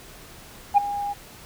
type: tone with ADSR envelope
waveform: sine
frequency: 813 Hz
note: G#5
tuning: 37 cents flat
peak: -8 dBFS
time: 0.74-1.14 s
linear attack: 35 ms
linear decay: 11 ms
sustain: -17 dB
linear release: 22 ms
effects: tanh soft clip ceiling -9 dBFS + pink hiss -45 dBFS RMS until 1.45 s